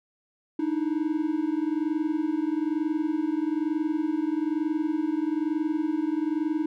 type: tone pair together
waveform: triangle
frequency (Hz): 300 / 321.1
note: D4 / E4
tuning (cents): +37 / -45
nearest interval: minor second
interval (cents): 118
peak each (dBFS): -25 / -25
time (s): 0.59-6.66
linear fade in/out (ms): 5
effects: none